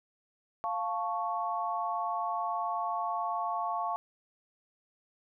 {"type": "chord", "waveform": "sine", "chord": "F augmented", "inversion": "none", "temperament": "equal", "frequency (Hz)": [698.5, 880, 1108.7], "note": ["F5", "A5", "C#6"], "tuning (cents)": [0, 0, 0], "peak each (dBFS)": [-34, -35, -34], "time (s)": [0.64, 3.96], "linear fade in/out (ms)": 0, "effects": []}